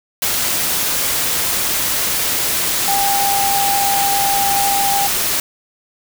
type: tone in noise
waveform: sine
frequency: 797 Hz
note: G5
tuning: 28 cents sharp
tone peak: -16 dBFS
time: 2.88-5.07 s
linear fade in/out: 2 ms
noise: white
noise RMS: -18 dBFS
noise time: 0.22-5.4 s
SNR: -1 dB
effects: none

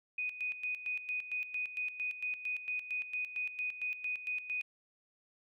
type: tone with tremolo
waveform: sine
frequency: 2489 Hz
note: D#7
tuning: in tune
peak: -33 dBFS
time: 0.18-4.62 s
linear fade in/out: 5 ms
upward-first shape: square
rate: 4.4 Hz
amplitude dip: 70%
effects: none

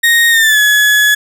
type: tone with pitch glide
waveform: 35% pulse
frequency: 1862 to 1697.6 Hz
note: A#6 to G#6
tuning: -2 to +38 cents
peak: -5 dBFS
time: 0.03-1.15 s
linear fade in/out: 10 ms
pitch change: -160 cents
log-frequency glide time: 0.3-0.6 s
effects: none

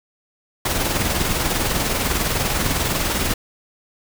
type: noise with tremolo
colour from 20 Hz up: pink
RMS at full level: -19 dBFS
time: 0.65-3.34 s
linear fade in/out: 5 ms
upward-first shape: sine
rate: 20 Hz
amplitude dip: 45%
effects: none

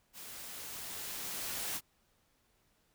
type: noise with level ramp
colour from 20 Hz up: white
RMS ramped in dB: -48 to -37 dBFS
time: 0.13-1.81 s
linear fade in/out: 50 ms
effects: pink hiss -73 dBFS RMS until 2.94 s

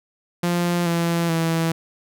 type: tone with pitch steps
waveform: sawtooth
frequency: 174.1 / 169.14 / 164.33 Hz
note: F3 / E3 / E3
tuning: -5 / +45 / -5 cents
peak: -15 dBFS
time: 0.43-1.72 s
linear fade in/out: 5 ms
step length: 430 ms
effects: none

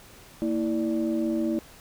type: tone cluster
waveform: sine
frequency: 230.2 / 325.7 / 587 Hz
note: A#3 / E4 / D5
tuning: -22 / -21 / -1 cents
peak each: -27 / -25 / -33 dBFS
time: 0.42-1.59 s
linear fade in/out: 0 ms
effects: tanh soft clip ceiling -16 dBFS + pink hiss -50 dBFS RMS until 1.8 s

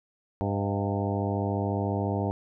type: harmonic tone with a mistuned harmonic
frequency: 100 Hz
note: G2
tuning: 35 cents sharp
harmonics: 1 / 2 / 3 / 4 / 5 / 6 / 7 / 8 / 9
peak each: -29 / -32 / -34 / -35 / -36 / -37 / -37 / -38 / -39 dBFS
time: 0.41-2.31 s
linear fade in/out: 0 ms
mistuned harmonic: 6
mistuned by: +73 cents
effects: none

